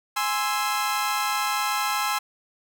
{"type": "chord", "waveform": "sawtooth", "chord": "Ab augmented", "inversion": "none", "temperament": "equal", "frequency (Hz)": [830.6, 1046.5, 1318.5], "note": ["Ab5", "C6", "E6"], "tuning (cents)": [0, 0, 0], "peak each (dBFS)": -24, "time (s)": [0.16, 2.19], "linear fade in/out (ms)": 10, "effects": []}